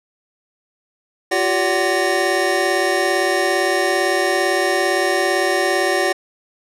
square tone cluster, 350.9 / 388.6 / 573 / 750 / 1840 Hz, F4 / G4 / D5 / F#5 / A#6, +8 / -15 / -43 / +23 / -23 cents, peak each -23 dBFS, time 1.31-6.13 s, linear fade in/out 10 ms, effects low-pass 10000 Hz 12 dB/octave

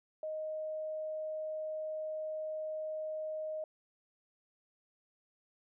sine tone, 623 Hz, D#5, 2 cents sharp, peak -36 dBFS, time 0.23-3.64 s, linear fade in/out 2 ms, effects none

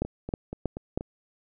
two click trains, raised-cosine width 2 ms, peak -21 / -13 dBFS, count 5 / 4, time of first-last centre 0.05-1.009 / 0.02-0.975 s, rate 4.17 / 3.14 Hz, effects none

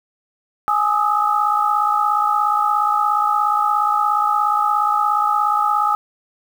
sine tone cluster, 835 / 1232 / 1289 Hz, G#5 / D#6 / E6, +9 / -17 / -39 cents, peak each -19 dBFS, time 0.68-5.95 s, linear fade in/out 0 ms, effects 7-bit

